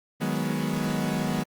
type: chord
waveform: 40% pulse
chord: G# minor seventh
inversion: second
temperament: equal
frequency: 155.56 / 185 / 207.7 / 246.9 Hz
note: D#3 / F#3 / G#3 / B3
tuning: 0 / 0 / 0 / 0 cents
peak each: -30 dBFS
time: 0.2-1.44 s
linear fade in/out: 20 ms
effects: Opus 24 kbps